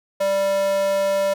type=tone with high-pass filter; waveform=square; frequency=196 Hz; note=G3; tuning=in tune; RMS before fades=-20 dBFS; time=0.2-1.34 s; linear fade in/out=10 ms; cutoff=560 Hz; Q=4; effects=none